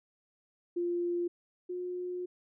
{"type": "tone pair in turn", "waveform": "sine", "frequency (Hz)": [348.3, 359.5], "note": ["F4", "F#4"], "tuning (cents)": [-5, -50], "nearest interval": "minor second", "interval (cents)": 55, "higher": "second", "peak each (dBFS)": [-29, -34], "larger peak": "first", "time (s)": [[0.76, 1.28], [1.69, 2.26]], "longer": "second", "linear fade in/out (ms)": 10, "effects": []}